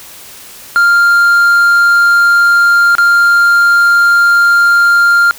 triangle tone with dropouts, 1396.9 Hz, F6, in tune, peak -3 dBFS, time 0.76-5.31 s, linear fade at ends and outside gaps 0 ms, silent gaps 2.952-2.983 s, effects white hiss -33 dBFS RMS until 5.38 s

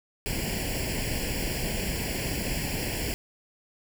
pink noise with comb filter, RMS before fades -30 dBFS, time 0.26-3.14 s, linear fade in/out 0 ms, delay 0.4 ms, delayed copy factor +0.9, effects none

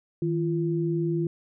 sine tone pair together, 158.86 / 342.2 Hz, D#3 / F4, +36 / -35 cents, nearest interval octave + minor second, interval 1329 cents, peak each -26 dBFS, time 0.22-1.27 s, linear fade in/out 2 ms, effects none

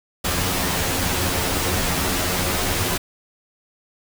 pink noise with comb filter, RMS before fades -22 dBFS, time 0.24-2.98 s, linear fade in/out 10 ms, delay 11 ms, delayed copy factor +0.65, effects none

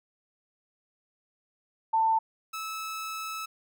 sine / sawtooth tone pair in turn, 892 / 1303.3 Hz, A5 / E6, +23 / -20 cents, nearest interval perfect fifth, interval 657 cents, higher second, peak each -21 / -30 dBFS, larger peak first, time 1.93-2.19 / 2.53-3.46 s, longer second, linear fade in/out 10 ms, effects none

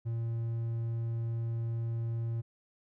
triangle tone, 115.3 Hz, A#2, 19 cents flat, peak -29 dBFS, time 0.05-2.42 s, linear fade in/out 20 ms, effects none

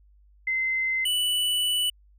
sine / square tone pair in turn, 2065 / 2968 Hz, C7 / F#7, -23 / +5 cents, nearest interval tritone, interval 628 cents, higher second, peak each -23 dBFS, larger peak neither, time 0.47-1.05 / 1.05-1.9 s, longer second, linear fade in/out 5 ms, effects added 50 Hz sine -54 dBFS peak until 2.18 s

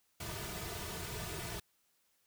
pink noise with comb filter, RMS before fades -42 dBFS, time 0.2-1.6 s, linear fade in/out 5 ms, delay 3.7 ms, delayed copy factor -0.9, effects white hiss -75 dBFS RMS until 2.26 s

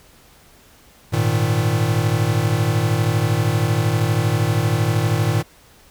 square chord, Ab suspended second, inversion none, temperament equal, 103.83 / 116.54 / 155.56 Hz, Ab2 / Bb2 / Eb3, 0 / 0 / 0 cents, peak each -22 / -20 / -23 dBFS, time 1.12-5.43 s, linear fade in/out 20 ms, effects pink hiss -50 dBFS RMS until 5.9 s

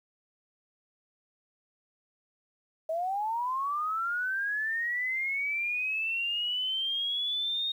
sine linear sweep, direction up, 629 to 3719 Hz, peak -28 dBFS, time 2.89-7.72 s, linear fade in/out 5 ms, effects 10-bit

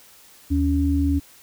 sine tone pair together, 77.4 / 280.8 Hz, D#2 / C#4, -9 / +22 cents, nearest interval octave + minor seventh, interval 2231 cents, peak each -20 dBFS, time 0.5-1.2 s, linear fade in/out 20 ms, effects white hiss -50 dBFS RMS until 1.42 s

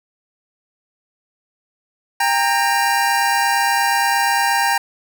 25% pulse tone pair together, 796.5 / 925 Hz, G5 / A#5, +27 / -14 cents, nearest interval minor third, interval 259 cents, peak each -14 / -14 dBFS, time 2.2-4.78 s, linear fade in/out 5 ms, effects none

